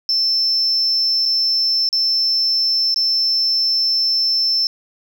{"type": "tone with dropouts", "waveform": "sine", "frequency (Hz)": 5320, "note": "E8", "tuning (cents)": 15, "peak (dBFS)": -13, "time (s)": [0.09, 4.67], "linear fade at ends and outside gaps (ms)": 1, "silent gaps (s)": [[1.255, 1.259], [1.89, 1.928], [2.943, 2.96]], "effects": ["tanh soft clip ceiling -11 dBFS", "8-bit"]}